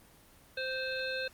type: harmonic tone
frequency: 521 Hz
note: C5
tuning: 7 cents flat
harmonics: 1 / 3 / 5 / 7 / 8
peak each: -37 / -37 / -41 / -44 / -42 dBFS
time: 0.57-1.28 s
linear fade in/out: 5 ms
effects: pink hiss -59 dBFS RMS until 1.33 s + Opus 24 kbps